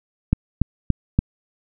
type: click train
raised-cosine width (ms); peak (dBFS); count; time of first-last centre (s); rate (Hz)
5; -3; 4; 0.33-1.19; 3.49
effects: none